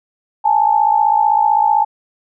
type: tone pair together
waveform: sine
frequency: 830.6 / 886.3 Hz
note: G#5 / A5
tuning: 0 / +12 cents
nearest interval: minor second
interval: 112 cents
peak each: -13 dBFS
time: 0.44-1.85 s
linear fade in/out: 20 ms
effects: none